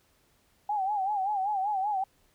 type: tone with vibrato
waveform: sine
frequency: 800 Hz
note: G5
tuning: 35 cents sharp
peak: -26 dBFS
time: 0.69-2.04 s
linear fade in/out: 5 ms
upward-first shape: sine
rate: 5.2 Hz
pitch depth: 110 cents each way
effects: pink hiss -67 dBFS RMS until 2.34 s